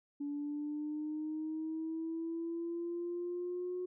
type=linear sweep; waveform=sine; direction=up; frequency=286.5 to 363.6 Hz; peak=-35 dBFS; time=0.2-3.86 s; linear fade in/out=10 ms; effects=tanh soft clip ceiling -31 dBFS